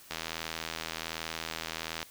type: click train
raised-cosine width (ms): 0.2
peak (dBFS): -17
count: 157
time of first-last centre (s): 0.11-2.029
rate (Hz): 81.3
effects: white hiss -54 dBFS RMS until 2.1 s